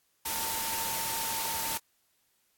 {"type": "tone in noise", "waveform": "sine", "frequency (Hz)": 903, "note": "A5", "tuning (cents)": 45, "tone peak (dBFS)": -37, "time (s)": [0.25, 1.78], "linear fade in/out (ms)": 10, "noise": "white", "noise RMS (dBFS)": -33, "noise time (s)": [0.25, 1.78], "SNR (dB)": -7, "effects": ["white hiss -72 dBFS RMS until 2.57 s", "AAC 64 kbps"]}